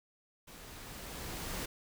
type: noise with level ramp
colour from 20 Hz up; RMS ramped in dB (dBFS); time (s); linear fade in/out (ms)
pink; -52 to -38; 0.47-1.66; 10
effects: none